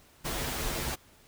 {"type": "noise with comb filter", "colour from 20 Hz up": "pink", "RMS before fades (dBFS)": -33, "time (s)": [0.24, 0.96], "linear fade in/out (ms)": 20, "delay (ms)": 10, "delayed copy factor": -0.8, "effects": ["pink hiss -59 dBFS RMS until 1.27 s"]}